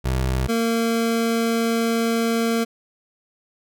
25% pulse tone pair in turn, 64.5 / 229.3 Hz, C2 / A#3, -24 / -28 cents, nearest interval octave + minor seventh, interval 2196 cents, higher second, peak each -16 / -15 dBFS, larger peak second, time 0.04-0.48 / 0.48-2.65 s, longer second, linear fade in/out 20 ms, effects none

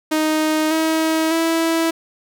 sawtooth tone with pitch steps, 311.1 / 319.5 / 328.1 Hz, D#4 / D#4 / E4, 0 / +46 / -8 cents, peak -12 dBFS, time 0.11-1.91 s, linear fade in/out 10 ms, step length 600 ms, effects none

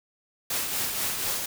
white noise with tremolo, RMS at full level -27 dBFS, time 0.5-1.46 s, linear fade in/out 5 ms, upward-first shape triangle, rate 4.1 Hz, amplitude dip 45%, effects none

